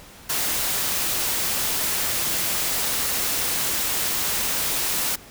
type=noise; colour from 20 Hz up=white; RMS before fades=-24 dBFS; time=0.29-5.16 s; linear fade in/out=10 ms; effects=pink hiss -45 dBFS RMS until 5.3 s